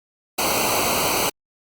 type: noise with comb filter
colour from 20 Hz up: pink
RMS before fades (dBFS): -21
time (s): 0.38-1.3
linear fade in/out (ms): 10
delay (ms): 0.57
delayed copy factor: -1
effects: Opus 48 kbps